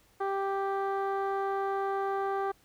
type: tone with low-pass filter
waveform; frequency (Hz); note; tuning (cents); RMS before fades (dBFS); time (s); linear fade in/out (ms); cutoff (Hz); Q
15% pulse; 392; G4; 0; -31; 0.2-2.52; 10; 1100; 0.89
effects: pink hiss -64 dBFS RMS until 2.64 s